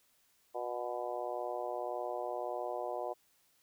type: harmonic tone with a mistuned harmonic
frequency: 121.7 Hz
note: B2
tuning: 25 cents flat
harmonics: 3 / 4 / 5 / 6 / 7 / 8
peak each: -44 / -42 / -40 / -41 / -46 / -47 dBFS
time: 0.54-3.14 s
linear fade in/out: 20 ms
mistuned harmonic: 8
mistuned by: +45 cents
effects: white hiss -71 dBFS RMS until 3.62 s